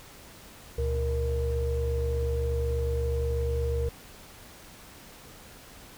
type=tone cluster; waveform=sine; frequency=71.1 / 119.4 / 468.7 Hz; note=C#2 / A#2 / A#4; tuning=+45 / +42 / +9 cents; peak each=-26 / -34 / -29 dBFS; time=0.78-3.89 s; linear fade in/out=5 ms; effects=tanh soft clip ceiling -19 dBFS + pink hiss -49 dBFS RMS until 5.97 s